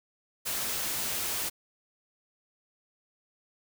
white noise, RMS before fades -32 dBFS, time 0.45-1.5 s, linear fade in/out 20 ms, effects none

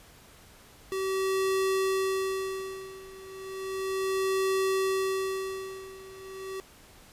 square tone with tremolo, 382.8 Hz, G4, 41 cents flat, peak -25 dBFS, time 0.92-6.6 s, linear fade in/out 0 ms, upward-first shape sine, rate 0.34 Hz, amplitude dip 90%, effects pink hiss -54 dBFS RMS until 7.12 s + resampled to 32000 Hz

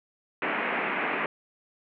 white band-pass noise, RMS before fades -29 dBFS, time 0.42-1.26 s, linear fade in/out 2 ms, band 180 to 2500 Hz, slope 48 dB/octave, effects none

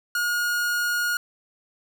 45% pulse tone, 1435 Hz, F6, 47 cents sharp, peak -22 dBFS, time 0.15-1.17 s, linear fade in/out 2 ms, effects none

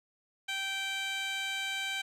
15% pulse tone with band-pass filter, 779 Hz, G5, 11 cents flat, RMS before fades -35 dBFS, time 0.48-2.02 s, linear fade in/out 10 ms, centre 3400 Hz, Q 0.9, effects none

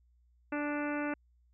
harmonic tone with a mistuned harmonic, 293.7 Hz, D4, in tune, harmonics 1 / 2 / 3 / 4 / 5 / 6 / 7 / 8 / 9, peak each -34 / -39 / -43 / -45 / -41 / -47 / -47 / -49 / -48 dBFS, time 0.52-1.14 s, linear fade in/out 5 ms, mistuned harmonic 3, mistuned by -16 cents, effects added 60 Hz sine -64 dBFS peak until 1.53 s

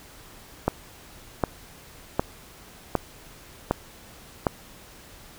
click train, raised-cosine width 1 ms, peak -6 dBFS, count 6, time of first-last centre 0.68-4.468 s, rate 1.32 Hz, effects pink hiss -48 dBFS RMS until 5.38 s

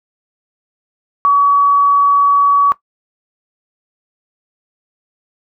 sine tone, 1134 Hz, C#6, 39 cents sharp, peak -7 dBFS, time 1.25-2.72 s, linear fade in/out 0 ms, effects noise-tail reverb RT60 0.1 s tail -17 dB re dry

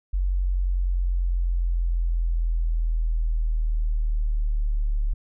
sine linear sweep, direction down, 46.25 to 36.25 Hz, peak -20 dBFS, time 0.13-5.14 s, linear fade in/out 10 ms, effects none

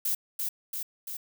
violet noise with echo, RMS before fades -28 dBFS, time 0.05-0.15 s, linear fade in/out 5 ms, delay 340 ms, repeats 3, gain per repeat -3 dB, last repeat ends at 1.17 s, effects none

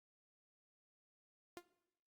sawtooth tone with exponential decay, 350.7 Hz, F4, 7 cents sharp, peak -40 dBFS, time 1.57-1.65 s, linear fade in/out 0 ms, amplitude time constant 16 ms, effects noise-tail reverb RT60 0.9 s tail -18 dB re dry + Opus 48 kbps

